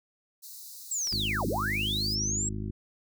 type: high-pass noise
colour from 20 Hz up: white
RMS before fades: -45 dBFS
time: 0.42-2.16 s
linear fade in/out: 20 ms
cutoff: 3900 Hz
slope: 96 dB/octave
type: linear two-way sweep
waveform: sine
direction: down then up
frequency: 7770 to 127 to 7770 Hz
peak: -28 dBFS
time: 0.91-2.49 s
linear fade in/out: 5 ms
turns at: 1.47 s
type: clicks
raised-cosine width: 0.2 ms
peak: -27 dBFS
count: 2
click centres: 1.073 / 1.126 s
type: harmonic tone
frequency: 51.91 Hz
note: G#1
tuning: in tune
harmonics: 1 / 2 / 3 / 4 / 5 / 6 / 7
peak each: -37 / -35 / -43 / -38 / -45 / -44 / -45 dBFS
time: 1.12-2.71 s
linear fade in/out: 5 ms
effects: none